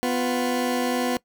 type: tone pair together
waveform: 20% pulse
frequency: 249.1 / 352.3 Hz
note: B3 / F4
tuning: +15 / +15 cents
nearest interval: tritone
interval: 600 cents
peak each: -18 / -24 dBFS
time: 0.03-1.17 s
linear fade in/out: 0 ms
effects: noise-tail reverb RT60 0.1 s tail -21 dB re dry